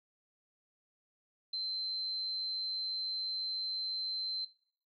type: tone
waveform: sine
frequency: 4097 Hz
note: C8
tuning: 37 cents flat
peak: -34 dBFS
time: 1.53-4.45 s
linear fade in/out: 5 ms
effects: noise-tail reverb RT60 0.6 s tail -21 dB re dry

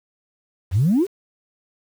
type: exponential sweep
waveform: sine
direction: up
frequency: 81.2 to 430 Hz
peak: -13 dBFS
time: 0.71-1.07 s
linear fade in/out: 50 ms
effects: tanh soft clip ceiling -10 dBFS + 7-bit

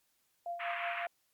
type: tone with tremolo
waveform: sine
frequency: 692 Hz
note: F5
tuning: 16 cents flat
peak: -34 dBFS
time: 0.46-1.07 s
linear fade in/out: 2 ms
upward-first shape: triangle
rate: 5.4 Hz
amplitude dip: 70%
type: band-pass noise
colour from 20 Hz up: white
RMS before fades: -39 dBFS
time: 0.59-1.07 s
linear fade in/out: 20 ms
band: 1000 to 2600 Hz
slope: 48 dB/octave
effects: white hiss -75 dBFS RMS until 1.33 s + MP3 96 kbps

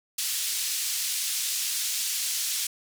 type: band-pass noise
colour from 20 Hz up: white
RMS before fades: -29 dBFS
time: 0.18-2.67 s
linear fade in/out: 5 ms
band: 3200 to 10000 Hz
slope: 12 dB/octave
effects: none

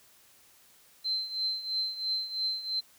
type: tone with tremolo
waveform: sine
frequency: 4100 Hz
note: C8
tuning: 36 cents flat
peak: -26 dBFS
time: 1.04-2.81 s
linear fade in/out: 20 ms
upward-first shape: triangle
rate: 3 Hz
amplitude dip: 80%
effects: white hiss -60 dBFS RMS until 2.98 s

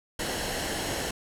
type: noise with comb filter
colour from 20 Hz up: pink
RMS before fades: -31 dBFS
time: 0.19-1.11 s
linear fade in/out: 5 ms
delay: 0.83 ms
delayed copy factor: -0.5
effects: low-pass 11000 Hz 12 dB/octave

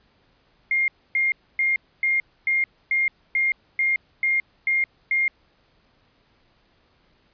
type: tone bursts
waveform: sine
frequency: 2123 Hz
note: C7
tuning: 25 cents sharp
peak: -18 dBFS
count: 11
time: 0.71-5.28 s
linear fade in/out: 2 ms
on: 170 ms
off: 270 ms
effects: pink hiss -62 dBFS RMS until 7.33 s + resampled to 11025 Hz

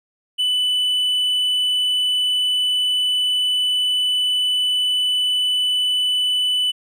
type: tone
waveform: triangle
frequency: 2989 Hz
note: F#7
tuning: 17 cents sharp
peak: -15 dBFS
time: 0.38-6.72 s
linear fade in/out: 20 ms
effects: none

